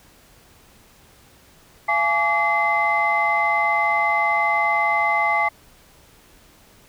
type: tone cluster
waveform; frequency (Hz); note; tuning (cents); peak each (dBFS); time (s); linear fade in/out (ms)
sine; 682 / 843 / 1149 / 2057; F5 / G#5 / D6 / C7; -41 / +26 / -38 / -30; -25 / -21 / -23 / -20; 1.88-5.49; 10
effects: tanh soft clip ceiling -8 dBFS + pink hiss -52 dBFS RMS until 6.88 s